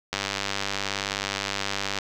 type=click train; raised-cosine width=0.2 ms; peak=-9 dBFS; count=185; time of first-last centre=0.13-1.987 s; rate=99.1 Hz; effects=none